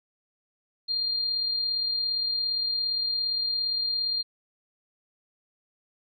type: tone with amplitude modulation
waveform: sine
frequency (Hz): 4200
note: C8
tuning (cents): +6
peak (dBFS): -23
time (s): 0.88-4.23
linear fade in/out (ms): 20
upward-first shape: sine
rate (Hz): 37.4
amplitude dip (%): 40
effects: none